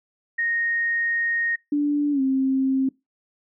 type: tone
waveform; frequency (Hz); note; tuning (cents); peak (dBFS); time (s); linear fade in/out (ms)
sine; 1860; A#6; -4; -21; 0.38-1.56; 10
type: tone with pitch glide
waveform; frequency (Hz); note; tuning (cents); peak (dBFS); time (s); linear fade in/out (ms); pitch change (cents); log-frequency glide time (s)
sine; 291.6 to 265.9; D4 to C4; -12 to +28; -18; 1.72-2.89; 5; -160; 2.12-2.21
effects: noise-tail reverb RT60 0.2 s tail -22 dB re dry